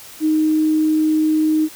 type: tone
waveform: sine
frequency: 311.1 Hz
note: D#4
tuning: in tune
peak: -13 dBFS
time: 0.2-1.69 s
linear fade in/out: 50 ms
effects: white hiss -39 dBFS RMS until 1.75 s